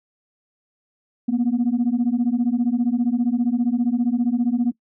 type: beating tone pair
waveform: sine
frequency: 233.1 / 248.1 Hz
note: A#3 / B3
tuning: 0 / +8 cents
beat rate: 15 Hz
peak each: -19 dBFS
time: 1.28-4.72 s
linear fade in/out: 10 ms
effects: noise-tail reverb RT60 0.1 s tail -22 dB re dry + tanh soft clip ceiling -13 dBFS